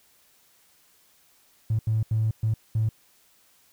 triangle tone bursts at uneven times, 110 Hz, A2, in tune, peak -17 dBFS, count 5, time 1.7-1.79 / 1.87-2.03 / 2.11-2.31 / 2.43-2.54 / 2.75-2.89 s, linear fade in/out 5 ms, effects tanh soft clip ceiling -18 dBFS + white hiss -61 dBFS RMS until 3.72 s

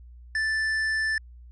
sine tone with tanh clipping, 1760 Hz, A6, in tune, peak -25 dBFS, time 0.35-1.18 s, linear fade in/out 2 ms, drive 9 dB, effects added 60 Hz sine -44 dBFS peak until 1.51 s + resampled to 24000 Hz

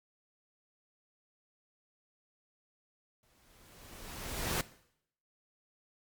pink noise with exponential growth, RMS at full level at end -31 dBFS, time 3.23-4.61 s, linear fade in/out 1 ms, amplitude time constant 300 ms, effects noise-tail reverb RT60 0.7 s tail -18 dB re dry + MP3 96 kbps

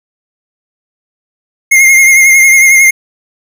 square tone with vibrato, 2132 Hz, C7, 32 cents sharp, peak -3 dBFS, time 1.71-2.91 s, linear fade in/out 10 ms, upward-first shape triangle, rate 11 Hz, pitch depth 44 cents each way, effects none

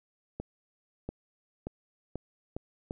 accelerating click train, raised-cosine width 2 ms, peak -22 dBFS, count 6, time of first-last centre 0.4-2.909 s, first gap 690 ms, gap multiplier 0.84, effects none

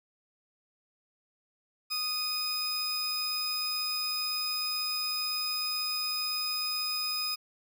45% pulse tone cluster, 1242 / 2477 / 5030 Hz, D#6 / D#7 / D#8, -3 / -8 / +18 cents, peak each -40 / -39 / -31 dBFS, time 1.9-7.36 s, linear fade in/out 20 ms, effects none

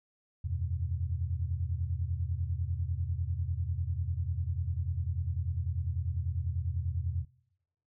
sine chord, E suspended second, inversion none, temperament equal with one note detuned, 82.41 / 92.5 / 125.99 Hz, E2 / F#2 / B2, 0 / 0 / +35 cents, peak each -33 / -34 / -38 dBFS, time 0.44-7.25 s, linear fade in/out 10 ms, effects noise-tail reverb RT60 0.9 s tail -25 dB re dry

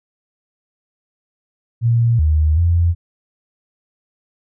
sine tone with pitch steps, 117.1 / 77.2 / 85.4 Hz, A#2 / D#2 / F2, +8 / -13 / -38 cents, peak -11 dBFS, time 1.81-2.95 s, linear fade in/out 50 ms, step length 380 ms, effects none

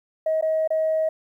sine tone with dropouts, 634 Hz, D#5, 32 cents sharp, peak -18 dBFS, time 0.26-1.09 s, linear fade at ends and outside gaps 5 ms, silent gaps 0.412-0.424 / 0.676-0.704 s, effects tanh soft clip ceiling -15 dBFS + 10-bit

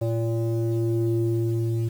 square tone with low-pass filter sweep, 114.6 Hz, A#2, 29 cents flat, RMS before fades -24 dBFS, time 0.01-1.89 s, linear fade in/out 10 ms, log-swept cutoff 540 to 260 Hz, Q 3.4, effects 8-bit

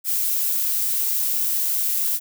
violet noise, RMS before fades -22 dBFS, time 0.04-2.2 s, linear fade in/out 50 ms, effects none

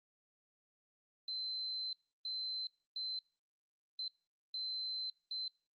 sine tone bursts at uneven times, 4077 Hz, C8, 46 cents flat, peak -38 dBFS, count 6, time 1.28-1.93 / 2.25-2.67 / 2.96-3.19 / 3.99-4.08 / 4.54-5.1 / 5.31-5.48 s, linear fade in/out 2 ms, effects noise-tail reverb RT60 0.4 s tail -25 dB re dry + Opus 24 kbps

